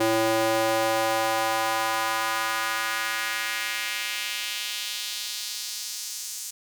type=tone with high-pass filter sweep; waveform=square; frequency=111.6 Hz; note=A2; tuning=25 cents sharp; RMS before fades=-27 dBFS; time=0-6.51 s; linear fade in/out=10 ms; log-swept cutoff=400 to 6800 Hz; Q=1.6; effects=none